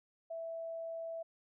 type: tone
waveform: sine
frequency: 659.3 Hz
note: E5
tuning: in tune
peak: -39 dBFS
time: 0.3-1.23 s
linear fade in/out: 10 ms
effects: none